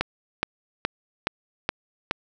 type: click train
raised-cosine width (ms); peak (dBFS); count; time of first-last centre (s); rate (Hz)
0.3; -6; 6; 0.01-2.111; 2.38
effects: none